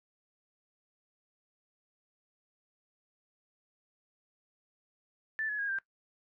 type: tone with pitch steps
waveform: sine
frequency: 1760 / 1697.1 / 1636.5 / 1578 Hz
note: A6 / G#6 / G#6 / G6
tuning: 0 / +37 / -26 / +11 cents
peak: -31 dBFS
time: 5.39-5.786 s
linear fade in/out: 0 ms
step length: 99 ms
effects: noise-tail reverb RT60 0.1 s tail -18 dB re dry